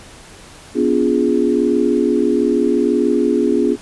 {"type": "chord", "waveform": "sine", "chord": "B diminished seventh", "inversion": "none", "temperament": "equal with one note detuned", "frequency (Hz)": [246.9, 287.8, 349.2, 415.3], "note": ["B3", "D4", "F4", "Ab4"], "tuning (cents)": [0, -35, 0, 0], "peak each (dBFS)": -18, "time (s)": [0.74, 3.77], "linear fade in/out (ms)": 50, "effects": ["pink hiss -40 dBFS RMS until 3.81 s", "resampled to 24000 Hz"]}